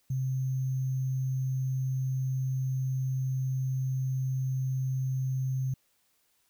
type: tone with sample-and-hold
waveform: sine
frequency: 130.81 Hz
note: C3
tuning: in tune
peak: -27 dBFS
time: 0.1-5.74 s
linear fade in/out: 5 ms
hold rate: 6300 Hz
effects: white hiss -71 dBFS RMS until 6.49 s